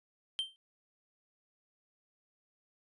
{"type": "tone with exponential decay", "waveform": "triangle", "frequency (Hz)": 3136, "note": "G7", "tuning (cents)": 0, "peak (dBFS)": -27, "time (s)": [0.39, 0.56], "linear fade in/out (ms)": 0, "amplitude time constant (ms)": 36, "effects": ["resampled to 24000 Hz"]}